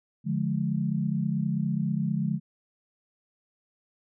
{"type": "chord", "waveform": "sine", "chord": "D diminished", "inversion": "none", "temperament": "just", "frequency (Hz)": [146.83, 176.2, 211.4], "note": ["D3", "F3", "Ab3"], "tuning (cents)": [0, 16, 31], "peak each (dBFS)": -29, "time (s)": [0.24, 2.4], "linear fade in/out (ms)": 50, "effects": []}